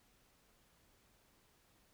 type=silence; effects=pink hiss -71 dBFS RMS until 1.93 s